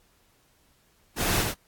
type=noise with echo; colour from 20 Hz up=pink; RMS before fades=-26 dBFS; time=1.16-1.46 s; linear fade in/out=50 ms; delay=87 ms; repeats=1; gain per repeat=-3 dB; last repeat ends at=1.547 s; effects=pink hiss -64 dBFS RMS until 1.67 s + AAC 64 kbps